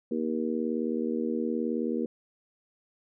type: harmonic tone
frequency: 79 Hz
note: D#2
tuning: 27 cents sharp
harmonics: 3 / 4 / 5 / 6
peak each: -30 / -33 / -34 / -34 dBFS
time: 0.11-2.06 s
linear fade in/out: 5 ms
effects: none